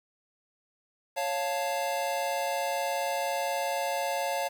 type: chord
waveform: square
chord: Db augmented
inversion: none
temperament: equal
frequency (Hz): 554.4 / 698.5 / 880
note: Db5 / F5 / A5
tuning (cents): 0 / 0 / 0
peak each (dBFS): -33 / -33 / -34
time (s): 1.16-4.49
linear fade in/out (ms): 20
effects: 9-bit